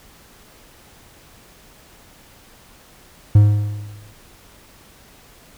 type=tone with exponential decay; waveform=triangle; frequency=103.83 Hz; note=G#2; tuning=in tune; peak=-3 dBFS; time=3.35-4.14 s; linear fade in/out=5 ms; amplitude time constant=170 ms; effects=pink hiss -48 dBFS RMS until 5.57 s